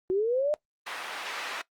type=linear sweep; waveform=sine; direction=up; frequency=361.2 to 613 Hz; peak=-23 dBFS; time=0.1-0.54 s; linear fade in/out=0 ms
type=band-pass noise; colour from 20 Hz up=white; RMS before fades=-36 dBFS; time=0.86-1.62 s; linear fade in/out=10 ms; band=620 to 2500 Hz; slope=12 dB/octave
effects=noise-tail reverb RT60 0.1 s tail -19 dB re dry + Opus 32 kbps